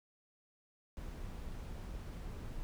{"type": "noise", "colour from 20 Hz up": "brown", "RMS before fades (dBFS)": -44, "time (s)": [0.97, 2.63], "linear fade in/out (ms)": 0, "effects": []}